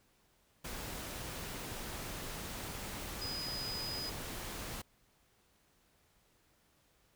sine tone in noise, 4978 Hz, D#8, in tune, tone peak -39 dBFS, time 3.21-4.1 s, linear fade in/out 10 ms, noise pink, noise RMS -43 dBFS, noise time 0.64-4.82 s, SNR +1 dB, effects pink hiss -71 dBFS RMS until 7.15 s

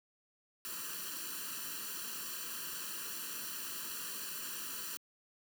white noise with comb filter, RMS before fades -42 dBFS, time 0.65-4.97 s, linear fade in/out 0 ms, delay 0.69 ms, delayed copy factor +0.95, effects high-pass 200 Hz 12 dB/octave

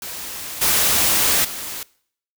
white noise with level steps, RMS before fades -31 / -17 / -30 dBFS, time 0.02-1.83 s, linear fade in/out 2 ms, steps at 0.61 / 1.44 s, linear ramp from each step 10 ms, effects noise-tail reverb RT60 0.6 s tail -22 dB re dry

